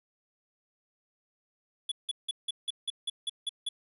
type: tone bursts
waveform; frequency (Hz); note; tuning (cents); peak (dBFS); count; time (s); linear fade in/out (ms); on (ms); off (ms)
square; 3424; A7; -48; -30; 10; 1.89-3.69; 5; 27; 170
effects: resampled to 32000 Hz